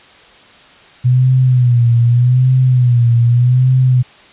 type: tone with vibrato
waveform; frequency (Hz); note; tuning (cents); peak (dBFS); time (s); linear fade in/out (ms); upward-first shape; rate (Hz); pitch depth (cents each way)
sine; 123.47; B2; 0; -7; 1.04-4.03; 20; sine; 0.83; 82
effects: white hiss -42 dBFS RMS until 4.32 s + resampled to 8000 Hz